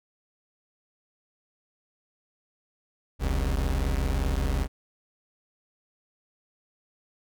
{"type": "tone pair together", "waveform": "40% pulse", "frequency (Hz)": [42.9, 68.1], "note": ["F1", "C#2"], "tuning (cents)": [-30, -30], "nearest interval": "minor sixth", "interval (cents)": 800, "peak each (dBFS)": -26, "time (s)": [3.19, 4.68], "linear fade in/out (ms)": 50, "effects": []}